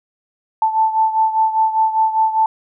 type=beating tone pair; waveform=sine; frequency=880 / 885 Hz; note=A5 / A5; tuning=0 / +10 cents; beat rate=5 Hz; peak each=-14 / -19 dBFS; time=0.62-2.46 s; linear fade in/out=2 ms; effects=none